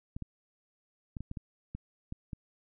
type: clicks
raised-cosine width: 5 ms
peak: -26 dBFS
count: 9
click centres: 0.165 / 0.223 / 1.168 / 1.206 / 1.314 / 1.372 / 1.75 / 2.124 / 2.332 s
effects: none